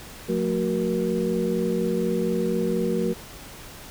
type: tone cluster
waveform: sine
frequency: 179.2 / 223.4 / 372.5 / 472.3 Hz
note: F3 / A3 / F#4 / A#4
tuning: +45 / +27 / +12 / +23 cents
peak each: -27 dBFS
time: 0.28-3.14 s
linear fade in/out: 20 ms
effects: pink hiss -42 dBFS RMS until 3.9 s